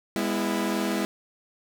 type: chord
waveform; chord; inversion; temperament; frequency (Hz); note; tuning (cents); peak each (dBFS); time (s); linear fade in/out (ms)
sawtooth; E major; first; equal with one note detuned; 204.1 / 246.9 / 329.6; G#3 / B3 / E4; -30 / 0 / 0; -24 / -27 / -25; 0.16-1.05; 0
effects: none